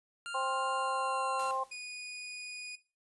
25% pulse tone with pitch glide, 1396.9 to 1372.9 Hz, F6 to F6, 0 to -30 cents, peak -35 dBFS, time 0.26-1.51 s, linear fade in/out 0 ms, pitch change -30 cents, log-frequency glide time 0.75-1.37 s
harmonic tone, 263.8 Hz, C4, 14 cents sharp, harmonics 2 / 3 / 4, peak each -39 / -36 / -33 dBFS, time 0.34-1.64 s, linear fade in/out 10 ms
white noise with exponential decay, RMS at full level -46 dBFS, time 1.39-2.04 s, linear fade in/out 5 ms, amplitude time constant 140 ms
sawtooth tone, 2467 Hz, D#7, 15 cents flat, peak -36 dBFS, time 1.71-2.76 s, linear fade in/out 10 ms
effects noise-tail reverb RT60 0.3 s tail -18 dB re dry + resampled to 24000 Hz

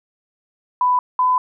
sine tone pair in turn, 995 / 1006.6 Hz, B5 / B5, +13 / +33 cents, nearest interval unison, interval 20 cents, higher second, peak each -13 dBFS, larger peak neither, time 0.81-0.99 / 1.19-1.38 s, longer second, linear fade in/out 2 ms, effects none

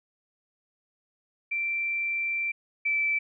sine tone pair in turn, 2349 / 2322 Hz, D7 / D7, 0 / -20 cents, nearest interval unison, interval 20 cents, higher first, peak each -26 / -23 dBFS, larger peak second, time 1.51-2.52 / 2.85-3.19 s, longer first, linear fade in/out 10 ms, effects none

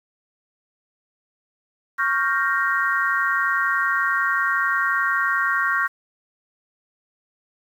sine chord, G half-diminished seventh, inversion second, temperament equal, 1108.7 / 1396.9 / 1568 / 1864.7 Hz, Db6 / F6 / G6 / Bb6, 0 / 0 / 0 / 0 cents, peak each -24 dBFS, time 1.98-5.88 s, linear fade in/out 20 ms, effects 8-bit

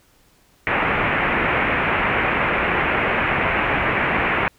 white low-pass noise, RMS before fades -20 dBFS, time 0.67-4.48 s, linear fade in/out 0 ms, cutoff 2500 Hz, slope 48 dB/octave, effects pink hiss -57 dBFS RMS until 4.58 s

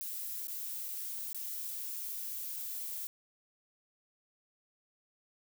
violet noise with dropouts, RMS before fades -40 dBFS, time 0.01-3.07 s, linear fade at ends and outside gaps 0 ms, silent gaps 0.471-0.482 / 0.884-0.888 / 1.329-1.346 s, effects none

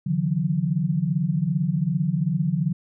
sine tone cluster, 141.7 / 157 / 179.6 Hz, C#3 / D#3 / F3, +38 / +16 / +49 cents, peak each -26 / -24 / -24 dBFS, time 0.06-2.73 s, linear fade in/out 10 ms, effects none

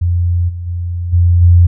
sine tone with level steps, 87.2 Hz, F2, 2 cents flat, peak -10 / -20 / -16 / -6 / -3 dBFS, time 0.01-1.67 s, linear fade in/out 10 ms, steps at 0.48 / 0.66 / 1.12 / 1.41 s, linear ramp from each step 20 ms, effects none

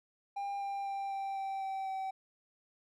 triangle tone with pitch steps, 800 / 794.5 / 789 / 783.5 / 778.1 / 772.7 / 767.4 Hz, G5 / G5 / G5 / G5 / G5 / G5 / G5, +35 / +23 / +11 / -1 / -13 / -25 / -37 cents, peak -33 dBFS, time 0.36-2.11 s, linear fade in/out 10 ms, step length 250 ms, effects none

